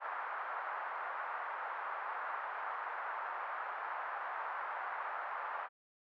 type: band-pass noise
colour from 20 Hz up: pink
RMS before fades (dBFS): -41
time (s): 0-5.69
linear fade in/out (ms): 50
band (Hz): 820 to 1500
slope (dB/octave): 24
effects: none